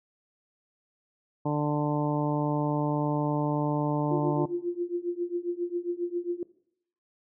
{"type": "harmonic tone", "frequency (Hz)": 148.2, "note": "D3", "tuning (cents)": 16, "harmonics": [1, 2, 3, 4, 5, 6, 7], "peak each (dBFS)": [-29, -29, -35, -34, -39, -34, -40], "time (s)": [1.45, 4.46], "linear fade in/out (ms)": 10}
{"type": "tone with tremolo", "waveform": "sine", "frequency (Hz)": 349.4, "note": "F4", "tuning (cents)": 1, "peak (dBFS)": -24, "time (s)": [4.11, 6.43], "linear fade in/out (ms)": 2, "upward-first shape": "triangle", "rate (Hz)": 7.4, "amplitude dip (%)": 95}
{"effects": ["noise-tail reverb RT60 0.7 s tail -20 dB re dry"]}